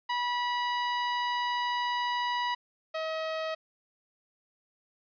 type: tone pair in turn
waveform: sawtooth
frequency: 974 / 637.3 Hz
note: B5 / D#5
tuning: -24 / +41 cents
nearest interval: perfect fifth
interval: 735 cents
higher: first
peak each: -24 / -27 dBFS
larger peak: first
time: 0.09-2.55 / 2.94-3.55 s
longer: first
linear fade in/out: 10 ms
effects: resampled to 11025 Hz